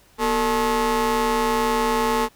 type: ring-modulated tone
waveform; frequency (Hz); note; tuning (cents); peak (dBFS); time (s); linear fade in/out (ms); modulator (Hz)
25% pulse; 210; G#3; +19; -12; 0.18-2.29; 50; 661
effects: pink hiss -55 dBFS RMS until 2.35 s